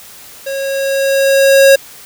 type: tone with level ramp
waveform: square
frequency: 546 Hz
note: C#5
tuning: 26 cents flat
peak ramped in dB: -19 to -3 dBFS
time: 0.46-1.76 s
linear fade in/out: 10 ms
effects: white hiss -36 dBFS RMS until 2.05 s